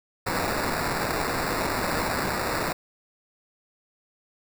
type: noise with sample-and-hold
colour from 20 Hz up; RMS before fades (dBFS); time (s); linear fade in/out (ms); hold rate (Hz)
violet; -27; 0.26-2.73; 10; 3150
effects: none